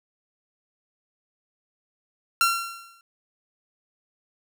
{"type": "tone with exponential decay", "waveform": "sawtooth", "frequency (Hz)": 1367, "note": "F6", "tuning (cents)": -37, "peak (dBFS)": -12, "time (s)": [2.41, 3.01], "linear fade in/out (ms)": 1, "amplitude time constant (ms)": 130, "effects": []}